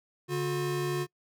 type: tone pair together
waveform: square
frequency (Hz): 144.07 / 360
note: D3 / F#4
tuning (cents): -33 / -47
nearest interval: octave + major third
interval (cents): 1586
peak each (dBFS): -33 / -31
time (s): 0.28-1.07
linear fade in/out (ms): 50
effects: noise-tail reverb RT60 0.1 s tail -24 dB re dry